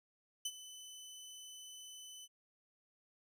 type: tone with ADSR envelope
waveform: 20% pulse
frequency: 3014 Hz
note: F#7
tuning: 31 cents sharp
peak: -30 dBFS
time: 0.45-2.28 s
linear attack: 6 ms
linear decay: 50 ms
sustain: -15 dB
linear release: 41 ms
effects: none